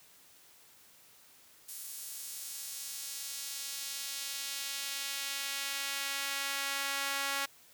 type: tone with high-pass filter sweep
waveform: sawtooth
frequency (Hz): 277.2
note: C#4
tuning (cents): 0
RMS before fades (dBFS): -38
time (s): 1.68-7.46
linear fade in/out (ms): 10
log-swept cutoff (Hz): 9500 to 1300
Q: 0.8
effects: white hiss -60 dBFS RMS until 7.73 s + high-pass 60 Hz 12 dB/octave